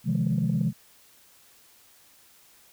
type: chord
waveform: sine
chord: F minor seventh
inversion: second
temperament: just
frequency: 130.96 / 157.15 / 174.61 / 209.5 Hz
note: C3 / Eb3 / F3 / Ab3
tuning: +2 / +18 / 0 / +15 cents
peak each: -27 dBFS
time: 0.04-0.73 s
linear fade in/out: 50 ms
effects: tanh soft clip ceiling -16 dBFS + white hiss -57 dBFS RMS until 2.72 s